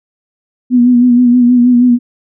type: tone with vibrato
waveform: sine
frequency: 244.9 Hz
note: B3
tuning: 14 cents flat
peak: -4 dBFS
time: 0.7-1.99 s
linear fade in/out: 50 ms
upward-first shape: sine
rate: 6.3 Hz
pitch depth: 40 cents each way
effects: none